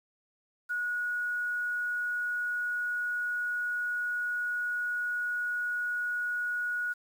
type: tone with quantisation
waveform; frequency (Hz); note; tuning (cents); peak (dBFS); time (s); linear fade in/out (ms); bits
sine; 1456; F#6; -28; -29; 0.69-6.94; 20; 9
effects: none